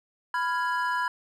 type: chord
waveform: triangle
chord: F diminished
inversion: second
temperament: equal with one note detuned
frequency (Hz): 993.5 / 1396.9 / 1661.2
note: Cb6 / F6 / Ab6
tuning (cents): +10 / 0 / 0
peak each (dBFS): -25 / -31 / -29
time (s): 0.34-1.08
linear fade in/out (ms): 2
effects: none